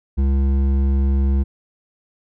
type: tone with hard clipping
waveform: triangle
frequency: 68 Hz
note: C#2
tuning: 33 cents flat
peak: -16 dBFS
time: 0.17-1.44 s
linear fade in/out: 20 ms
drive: 13 dB
effects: none